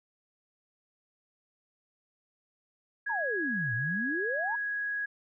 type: tone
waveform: sine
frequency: 1661.2 Hz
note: G#6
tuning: in tune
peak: -30 dBFS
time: 3.06-5.06 s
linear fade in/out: 10 ms
type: exponential two-way sweep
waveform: sine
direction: down then up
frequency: 982 to 110 to 982 Hz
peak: -32 dBFS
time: 3.09-4.56 s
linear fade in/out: 10 ms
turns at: 3.74 s
effects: none